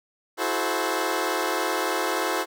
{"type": "chord", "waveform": "15% pulse", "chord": "F# half-diminished seventh", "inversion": "third", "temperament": "equal with one note detuned", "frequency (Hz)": [329.6, 370, 431.7, 523.3], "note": ["E4", "F#4", "A4", "C5"], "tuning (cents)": [0, 0, -33, 0], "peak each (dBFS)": -23, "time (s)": [0.37, 2.46], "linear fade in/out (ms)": 50, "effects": []}